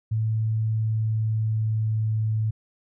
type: tone with pitch glide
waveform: sine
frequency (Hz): 110.3 to 109.41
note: A2 to A2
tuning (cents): +5 to -9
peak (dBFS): -21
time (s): 0.11-2.51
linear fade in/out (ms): 10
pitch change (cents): -14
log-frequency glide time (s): 0.57-2.05
effects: none